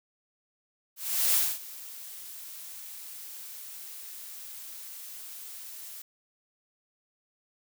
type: noise with ADSR envelope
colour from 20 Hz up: blue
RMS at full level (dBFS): -23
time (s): 0.96-6.02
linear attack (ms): 380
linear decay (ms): 240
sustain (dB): -20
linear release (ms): 4
effects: none